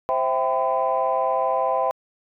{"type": "chord", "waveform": "sine", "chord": "C major seventh", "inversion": "none", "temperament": "equal with one note detuned", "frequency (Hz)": [523.3, 659.3, 784, 1010.9], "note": ["C5", "E5", "G5", "B5"], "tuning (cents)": [0, 0, 0, 40], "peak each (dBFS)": -24, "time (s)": [0.09, 1.91], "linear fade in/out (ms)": 0, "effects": ["tanh soft clip ceiling -11 dBFS"]}